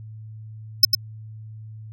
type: tone with echo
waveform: square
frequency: 5274 Hz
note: E8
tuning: in tune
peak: -7 dBFS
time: 0.83-0.85 s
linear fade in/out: 5 ms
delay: 100 ms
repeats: 1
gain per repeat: -6 dB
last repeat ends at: 0.95 s
effects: added 109 Hz sine -36 dBFS peak until 1.92 s